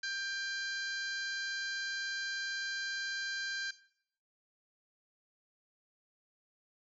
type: harmonic tone with a mistuned harmonic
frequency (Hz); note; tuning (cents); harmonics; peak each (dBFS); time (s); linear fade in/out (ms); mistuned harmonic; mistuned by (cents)
791; G5; +15; 2 / 3 / 4 / 5 / 6 / 7 / 8 / 9; -37 / -50 / -50 / -43 / -44 / -53 / -50 / -57; 0.03-3.71; 5; 5; +50
effects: noise-tail reverb RT60 0.6 s tail -17 dB re dry